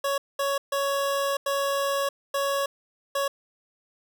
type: tone bursts at uneven times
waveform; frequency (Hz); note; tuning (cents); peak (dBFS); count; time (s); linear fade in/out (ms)
25% pulse; 557; C#5; +8; -20; 6; 0.04-0.18 / 0.39-0.58 / 0.72-1.37 / 1.46-2.09 / 2.34-2.66 / 3.15-3.28; 5
effects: none